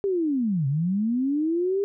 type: linear two-way sweep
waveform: sine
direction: down then up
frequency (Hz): 406.4 to 131.1 to 406.4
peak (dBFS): -21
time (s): 0.04-1.84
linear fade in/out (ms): 0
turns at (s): 0.67
effects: none